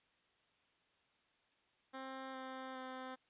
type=tone with pitch steps; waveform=10% pulse; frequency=264.5 / 261.6 / 258.8 Hz; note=C4 / C4 / C4; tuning=+19 / 0 / -19 cents; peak=-37 dBFS; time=1.93-3.16 s; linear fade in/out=20 ms; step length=410 ms; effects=white hiss -75 dBFS RMS until 3.29 s + resampled to 8000 Hz